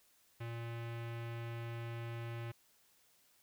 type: tone with low-pass filter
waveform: square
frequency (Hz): 116.54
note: A#2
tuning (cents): 0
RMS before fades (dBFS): -43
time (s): 0.4-2.52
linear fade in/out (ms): 10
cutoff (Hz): 2600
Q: 1.8
effects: white hiss -70 dBFS RMS until 3.42 s